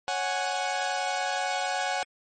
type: chord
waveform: sawtooth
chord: C# suspended fourth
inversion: none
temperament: equal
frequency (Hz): 554.4 / 740 / 830.6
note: C#5 / F#5 / G#5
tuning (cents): 0 / 0 / 0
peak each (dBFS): -31 / -25 / -28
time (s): 0.08-2.03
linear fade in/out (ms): 0
effects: MP3 32 kbps